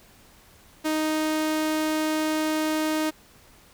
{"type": "tone", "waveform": "sawtooth", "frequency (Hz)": 311.1, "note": "D#4", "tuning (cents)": 0, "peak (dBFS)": -19, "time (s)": [0.84, 3.11], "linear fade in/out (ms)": 20, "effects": ["pink hiss -54 dBFS RMS until 3.73 s"]}